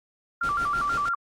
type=tone with vibrato; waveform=sine; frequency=1269 Hz; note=D#6; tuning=34 cents sharp; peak=-23 dBFS; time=0.41-1.15 s; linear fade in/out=5 ms; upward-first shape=square; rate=6.2 Hz; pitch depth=150 cents each way
type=noise with tremolo; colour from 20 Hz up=pink; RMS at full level=-35 dBFS; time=0.43-1.09 s; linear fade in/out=5 ms; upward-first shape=sine; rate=6.3 Hz; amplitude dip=65%
effects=low-pass 7000 Hz 12 dB/octave + Opus 48 kbps